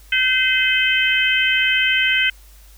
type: harmonic tone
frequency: 514 Hz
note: C5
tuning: 31 cents flat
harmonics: 3 / 4 / 5 / 6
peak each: -20 / -20 / -20 / -20 dBFS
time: 0.12-2.3 s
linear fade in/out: 5 ms
effects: added 50 Hz sine -43 dBFS peak until 2.77 s + white hiss -51 dBFS RMS until 2.77 s